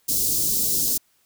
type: band-stop noise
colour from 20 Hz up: white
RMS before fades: -22 dBFS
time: 0.08-0.98 s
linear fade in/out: 10 ms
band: 420 to 4800 Hz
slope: 24 dB/octave
effects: white hiss -64 dBFS RMS until 1.25 s